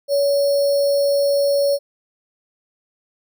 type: tone with sample-and-hold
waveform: sine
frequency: 564 Hz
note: C#5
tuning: 30 cents sharp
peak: -14 dBFS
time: 0.08-1.79 s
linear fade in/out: 50 ms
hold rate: 4900 Hz
effects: none